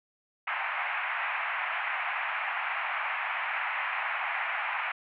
white band-pass noise, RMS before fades -32 dBFS, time 0.47-4.92 s, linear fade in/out 5 ms, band 710 to 2500 Hz, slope 48 dB/octave, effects none

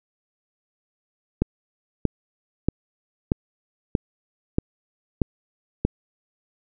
click train, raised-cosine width 3 ms, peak -6 dBFS, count 8, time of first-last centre 1.42-5.85 s, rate 1.58 Hz, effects none

